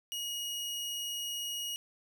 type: tone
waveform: sawtooth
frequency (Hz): 2887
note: F#7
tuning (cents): -43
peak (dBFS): -32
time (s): 0.12-1.76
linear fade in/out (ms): 0
effects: 10-bit